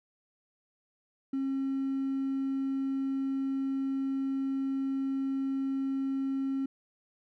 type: tone with hard clipping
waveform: triangle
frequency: 270 Hz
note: C#4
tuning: 45 cents flat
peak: -29 dBFS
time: 1.33-6.66 s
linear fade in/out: 5 ms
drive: 4 dB
effects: none